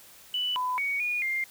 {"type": "tone with pitch steps", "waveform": "sine", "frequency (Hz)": [2975, 1003, 2241, 2445, 2108], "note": ["F#7", "B5", "C#7", "D#7", "C7"], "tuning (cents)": [9, 26, 18, -31, 12], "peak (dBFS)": -26, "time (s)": [0.34, 1.44], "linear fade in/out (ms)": 2, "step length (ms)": 220, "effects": ["white hiss -52 dBFS RMS until 1.5 s"]}